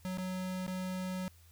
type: tone with dropouts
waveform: square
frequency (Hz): 185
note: F#3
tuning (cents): 0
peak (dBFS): -36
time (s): 0.05-1.28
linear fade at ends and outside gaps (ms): 0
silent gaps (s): 0.174-0.183 / 0.666-0.679
effects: added 83 Hz sine -58 dBFS peak until 1.51 s + white hiss -65 dBFS RMS until 1.51 s